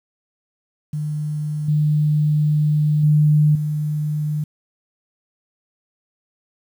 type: tone with level steps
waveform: sine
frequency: 150.7 Hz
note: D3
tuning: 45 cents sharp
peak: -21 / -14 / -11 / -19 dBFS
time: 0.93-4.44 s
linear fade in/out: 5 ms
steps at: 1.68 / 3.03 / 3.55 s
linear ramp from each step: 5 ms
effects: 8-bit